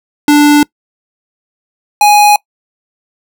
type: tone pair in turn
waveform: square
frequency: 293.7 / 830.7 Hz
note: D4 / G#5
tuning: 0 / 0 cents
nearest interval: octave + tritone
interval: 1800 cents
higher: second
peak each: -4 dBFS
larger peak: neither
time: 0.28-0.63 / 2.01-2.36 s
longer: neither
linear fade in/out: 2 ms
effects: noise-tail reverb RT60 0.1 s tail -24 dB re dry